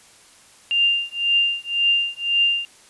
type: tone with tremolo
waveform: sine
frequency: 2794 Hz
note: F7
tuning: in tune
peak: -13 dBFS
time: 0.71-2.65 s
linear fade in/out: 0 ms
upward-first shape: triangle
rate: 1.9 Hz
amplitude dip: 100%
effects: white hiss -50 dBFS RMS until 2.89 s + resampled to 24000 Hz